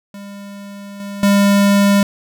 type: tone with level steps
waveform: square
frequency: 200.7 Hz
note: G3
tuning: 41 cents sharp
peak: -31 / -26 / -10 dBFS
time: 0.14-2.03 s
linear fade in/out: 2 ms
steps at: 1 / 1.23 s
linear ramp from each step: 2 ms
effects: none